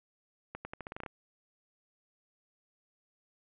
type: accelerating click train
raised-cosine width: 0.5 ms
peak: -25 dBFS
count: 10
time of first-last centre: 0.55-1.062 s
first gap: 100 ms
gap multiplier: 0.85
effects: resampled to 8000 Hz + 10-bit